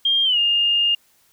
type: tone with pitch glide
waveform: sine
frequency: 3208 to 2825 Hz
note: G7 to F7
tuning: +39 to +19 cents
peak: -15 dBFS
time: 0.05-0.95 s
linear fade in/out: 5 ms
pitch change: -220 cents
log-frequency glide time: 0.24-0.38 s
effects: white hiss -59 dBFS RMS until 1.32 s